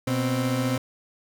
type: tone pair together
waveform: 30% pulse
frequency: 123.37 / 261.6 Hz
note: B2 / C4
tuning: -1 / 0 cents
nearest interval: octave + minor second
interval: 1301 cents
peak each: -23 dBFS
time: 0.07-0.78 s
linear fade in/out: 5 ms
effects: none